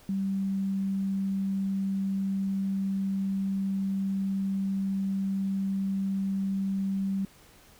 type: tone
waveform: sine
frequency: 194.4 Hz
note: G3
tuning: 14 cents flat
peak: -26 dBFS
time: 0.09-7.25 s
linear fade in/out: 2 ms
effects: pink hiss -56 dBFS RMS until 7.79 s